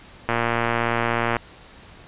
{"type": "click train", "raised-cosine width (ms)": 0.5, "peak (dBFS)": -6, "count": 127, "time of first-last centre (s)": [0.29, 1.367], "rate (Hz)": 117, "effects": ["pink hiss -46 dBFS RMS until 2.07 s", "resampled to 8000 Hz"]}